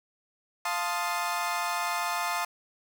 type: chord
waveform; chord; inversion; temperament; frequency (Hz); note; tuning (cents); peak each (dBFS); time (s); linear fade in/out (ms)
30% pulse; F dominant seventh; none; equal; 698.5 / 880 / 1046.5 / 1244.5; F5 / A5 / C6 / Eb6; 0 / 0 / 0 / 0; -31; 0.65-2.45; 5
effects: none